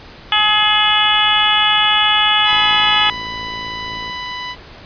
harmonic tone, 423 Hz, G#4, 32 cents sharp, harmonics 2 / 3 / 4 / 5 / 6 / 7 / 8, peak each -19 / -19 / -21 / -22 / -22 / -16 / -17 dBFS, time 0.32-3.1 s, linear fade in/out 2 ms
15% pulse tone, 994 Hz, B5, 11 cents sharp, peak -17 dBFS, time 2.44-4.56 s, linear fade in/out 50 ms
click train, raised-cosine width 2 ms, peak -23 dBFS, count 88, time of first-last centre 2.53-4.098 s, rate 55.5 Hz
effects pink hiss -38 dBFS RMS until 4.85 s + resampled to 11025 Hz

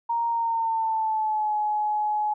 sine tone with pitch glide, 932.3 to 845.1 Hz, A#5 to G#5, 0 to +30 cents, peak -22 dBFS, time 0.09-2.34 s, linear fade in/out 10 ms, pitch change -170 cents, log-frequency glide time 0.29-1.55 s, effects none

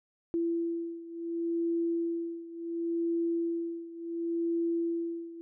sine beating tone pair, 336.1 / 336.8 Hz, E4 / E4, +34 / +37 cents, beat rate 0.7 Hz, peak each -31 / -34 dBFS, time 0.34-5.41 s, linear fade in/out 0 ms, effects none

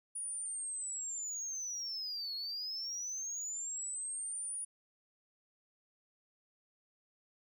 sine linear two-way sweep, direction down then up, 9730 to 4287 to 9730 Hz, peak -36 dBFS, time 0.15-4.65 s, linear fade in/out 10 ms, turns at 2.35 s, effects tanh soft clip ceiling -35 dBFS

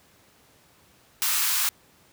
white high-pass noise, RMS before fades -24 dBFS, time 1.22-1.69 s, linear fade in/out 0 ms, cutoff 910 Hz, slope 48 dB/octave, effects pink hiss -58 dBFS RMS until 2.12 s + high-pass 80 Hz 12 dB/octave

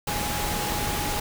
sine tone in noise, 830.6 Hz, G#5, in tune, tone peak -32 dBFS, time 0.07-1.2 s, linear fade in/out 5 ms, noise pink, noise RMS -28 dBFS, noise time 0.07-1.2 s, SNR -7 dB, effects none

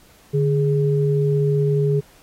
sine tone pair together, 146.8 / 415.2 Hz, D3 / G#4, 0 / 0 cents, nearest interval octave + tritone, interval 1800 cents, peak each -17 / -20 dBFS, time 0.33-2.01 s, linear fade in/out 20 ms, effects pink hiss -52 dBFS RMS until 2.22 s + AAC 48 kbps

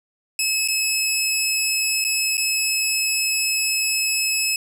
15% pulse tone with dropouts, 2587 Hz, E7, 33 cents flat, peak -12 dBFS, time 0.39-4.56 s, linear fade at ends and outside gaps 2 ms, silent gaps 0.677-0.684 / 2.042-2.048 / 2.371-2.378 s, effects 9-bit

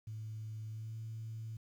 sine tone with pitch glide, 109.2 to 111.75 Hz, A2 to A2, -13 to +27 cents, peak -40 dBFS, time 0.07-1.57 s, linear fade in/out 5 ms, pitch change +40 cents, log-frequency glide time 0.68-0.96 s, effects tanh soft clip ceiling -36 dBFS + 11-bit

